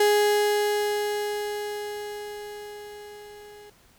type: tone with level ramp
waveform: 35% pulse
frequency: 415.3 Hz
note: G#4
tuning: in tune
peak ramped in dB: -15 to -43 dBFS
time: 0-3.7 s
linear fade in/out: 5 ms
effects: pink hiss -58 dBFS RMS until 3.98 s